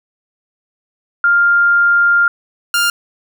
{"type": "tone pair in turn", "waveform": ["sine", "sawtooth"], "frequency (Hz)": [1400, 1400], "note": ["F6", "F6"], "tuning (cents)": [4, 4], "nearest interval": "unison", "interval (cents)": 0, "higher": "neither", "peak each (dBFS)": -8, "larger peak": "neither", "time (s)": [[1.24, 2.28], [2.74, 2.9]], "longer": "first", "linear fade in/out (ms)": 2, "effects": []}